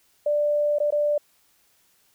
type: tone with dropouts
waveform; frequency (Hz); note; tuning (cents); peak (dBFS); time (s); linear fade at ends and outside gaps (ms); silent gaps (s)
sine; 590; D5; +8; -19; 0.26-1.18; 5; 0.786-0.801 / 0.906-0.923
effects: white hiss -63 dBFS RMS until 2.14 s